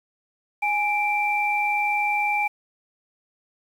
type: tone pair together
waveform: sine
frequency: 830.5 / 2349 Hz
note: G#5 / D7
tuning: 0 / 0 cents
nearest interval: octave + tritone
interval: 1800 cents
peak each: -23 dBFS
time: 0.62-2.48 s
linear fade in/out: 10 ms
effects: 8-bit